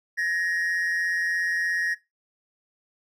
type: tone pair together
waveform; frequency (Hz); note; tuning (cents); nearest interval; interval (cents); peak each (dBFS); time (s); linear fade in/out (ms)
triangle; 1700 / 1876.9; G#6 / A#6; +40 / +11; major second; 171; -26 / -24; 0.17-1.95; 20
effects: noise-tail reverb RT60 0.2 s tail -17 dB re dry